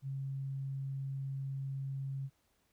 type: tone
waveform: sine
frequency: 136 Hz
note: C#3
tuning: 33 cents flat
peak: -36 dBFS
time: 0.02-2.3 s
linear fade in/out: 50 ms
effects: pink hiss -75 dBFS RMS until 2.72 s